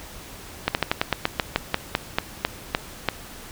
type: slowing click train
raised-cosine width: 0.3 ms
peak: -3 dBFS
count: 15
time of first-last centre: 0.68-3.087 s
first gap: 69 ms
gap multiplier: 1.13
effects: pink hiss -41 dBFS RMS until 3.51 s